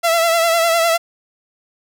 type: tone with vibrato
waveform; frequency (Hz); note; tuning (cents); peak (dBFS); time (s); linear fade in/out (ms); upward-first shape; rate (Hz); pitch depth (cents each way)
sawtooth; 668; E5; +23; -9; 0.03-0.98; 20; sine; 9.9; 43
effects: none